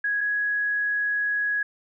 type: tone pair in turn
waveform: sine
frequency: 1661.2 / 1669 Hz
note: G#6 / G#6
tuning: 0 / +8 cents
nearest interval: unison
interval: 8 cents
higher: second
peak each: -22 / -22 dBFS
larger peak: neither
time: 0.04-0.21 / 0.21-1.63 s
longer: second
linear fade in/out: 5 ms
effects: none